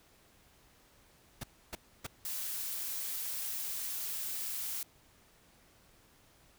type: noise bursts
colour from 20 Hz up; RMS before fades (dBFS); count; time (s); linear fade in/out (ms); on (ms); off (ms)
pink; -40; 3; 1.41-2.068; 5; 26; 290
type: noise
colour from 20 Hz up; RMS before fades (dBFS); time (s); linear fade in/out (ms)
blue; -38; 2.25-4.83; 2
effects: pink hiss -64 dBFS RMS until 6.58 s